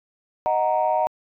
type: chord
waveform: sine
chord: D# minor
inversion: none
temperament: equal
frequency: 622.3 / 740 / 932.3 Hz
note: D#5 / F#5 / A#5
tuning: 0 / 0 / 0 cents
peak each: -22 dBFS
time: 0.46-1.07 s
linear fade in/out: 0 ms
effects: tanh soft clip ceiling -11 dBFS